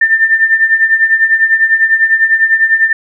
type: tone with tremolo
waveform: sine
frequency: 1793 Hz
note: A6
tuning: 32 cents sharp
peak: -3 dBFS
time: 0.01-2.93 s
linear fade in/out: 5 ms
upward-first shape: triangle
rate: 10 Hz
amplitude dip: 80%
effects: none